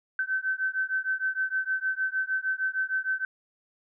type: beating tone pair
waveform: sine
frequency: 1532 / 1538.5 Hz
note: G6 / G6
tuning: -40 / -33 cents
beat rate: 6.5 Hz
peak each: -29 dBFS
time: 0.19-3.25 s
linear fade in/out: 2 ms
effects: none